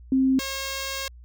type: tone pair in turn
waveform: sine / 5% pulse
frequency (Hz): 263.9 / 541.4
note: C4 / C#5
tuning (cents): +15 / -41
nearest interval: octave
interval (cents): 1244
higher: second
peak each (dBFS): -17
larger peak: neither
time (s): 0.12-0.39 / 0.39-1.08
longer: second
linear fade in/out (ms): 2
effects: added 60 Hz sine -43 dBFS peak until 1.24 s